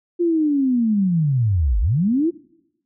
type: linear two-way sweep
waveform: sine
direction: down then up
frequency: 352.8 to 45.28 to 352.8 Hz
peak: -15 dBFS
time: 0.19-2.31 s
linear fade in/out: 20 ms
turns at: 1.8 s
effects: noise-tail reverb RT60 0.9 s tail -23 dB re dry